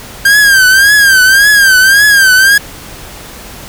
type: tone with vibrato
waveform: 45% pulse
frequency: 1593 Hz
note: G6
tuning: 27 cents sharp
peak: -3 dBFS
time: 0.25-2.58 s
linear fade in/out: 5 ms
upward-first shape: triangle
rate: 1.8 Hz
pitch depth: 120 cents each way
effects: pink hiss -29 dBFS RMS until 3.68 s